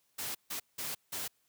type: noise bursts at uneven times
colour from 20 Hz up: white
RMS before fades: -38 dBFS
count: 4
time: 0.18-0.35 / 0.5-0.6 / 0.78-0.95 / 1.12-1.28 s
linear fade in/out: 10 ms
effects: white hiss -74 dBFS RMS until 1.48 s + high-pass 60 Hz 12 dB/octave